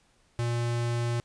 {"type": "tone", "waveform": "square", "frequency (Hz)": 118.7, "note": "A#2", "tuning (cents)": 32, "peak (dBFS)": -27, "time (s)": [0.39, 1.2], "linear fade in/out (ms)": 0, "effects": ["pink hiss -66 dBFS RMS until 1.24 s", "resampled to 22050 Hz"]}